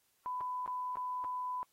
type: tone with dropouts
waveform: sine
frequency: 1000 Hz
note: B5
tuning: 21 cents sharp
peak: -35 dBFS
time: 0.26-1.63 s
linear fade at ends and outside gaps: 0 ms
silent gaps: 0.407-0.411 / 0.661-0.677 / 0.956-0.97 / 1.241-1.246 s
effects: white hiss -74 dBFS RMS until 1.72 s + AAC 48 kbps